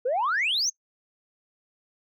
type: exponential sweep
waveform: sine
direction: up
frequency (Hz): 466.2 to 6645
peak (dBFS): -21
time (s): 0.05-0.7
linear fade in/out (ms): 10
effects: noise-tail reverb RT60 0.1 s tail -24 dB re dry + tanh soft clip ceiling -19 dBFS